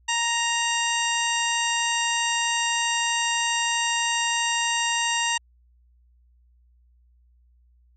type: harmonic tone with a mistuned harmonic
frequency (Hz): 932.3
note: A#5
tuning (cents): 0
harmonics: 1 / 2 / 3 / 4 / 5 / 6 / 7 / 8 / 9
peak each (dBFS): -27 / -28 / -27 / -34 / -38 / -33 / -41 / -31 / -39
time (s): 0.08-5.38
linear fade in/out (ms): 10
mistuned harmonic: 6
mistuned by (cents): +78
effects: added 60 Hz sine -56 dBFS peak until 7.96 s